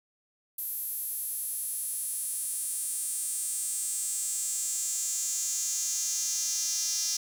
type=tone with high-pass filter sweep; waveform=square; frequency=185 Hz; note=F#3; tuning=in tune; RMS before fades=-32 dBFS; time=0.58-7.17 s; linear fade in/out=5 ms; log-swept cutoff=12000 to 5700 Hz; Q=4.7; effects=none